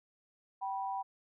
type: tone pair together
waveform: sine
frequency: 776 / 977.7 Hz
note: G5 / B5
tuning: -18 / -18 cents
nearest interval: major third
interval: 400 cents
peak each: -36 / -38 dBFS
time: 0.61-1.03 s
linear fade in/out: 20 ms
effects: none